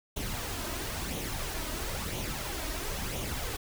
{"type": "noise with flanger", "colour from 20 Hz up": "pink", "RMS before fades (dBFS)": -35, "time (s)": [0.16, 3.57], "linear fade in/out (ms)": 10, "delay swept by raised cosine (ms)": [0.3, 3.2], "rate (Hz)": 0.99, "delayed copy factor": 0.5, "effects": []}